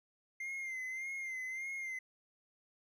triangle tone with vibrato, 2093 Hz, C7, in tune, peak -37 dBFS, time 0.4-1.99 s, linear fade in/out 5 ms, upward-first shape sine, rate 1.7 Hz, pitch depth 53 cents each way, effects none

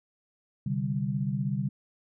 sine chord, C suspended second, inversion none, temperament equal, 130.81 / 146.83 / 196 Hz, C3 / D3 / G3, 0 / 0 / 0 cents, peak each -31 dBFS, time 0.66-1.69 s, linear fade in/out 5 ms, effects none

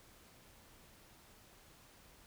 silence, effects pink hiss -62 dBFS RMS until 2.26 s

